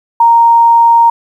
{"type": "tone", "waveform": "sine", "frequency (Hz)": 930, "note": "A#5", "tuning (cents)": -4, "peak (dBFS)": -3, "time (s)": [0.2, 1.1], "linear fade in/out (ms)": 5, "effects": ["7-bit"]}